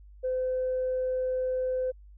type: tone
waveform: sine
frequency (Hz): 512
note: C5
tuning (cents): -38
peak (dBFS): -25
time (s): 0.23-1.92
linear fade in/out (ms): 20
effects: tanh soft clip ceiling -22 dBFS + added 50 Hz sine -48 dBFS peak until 2.17 s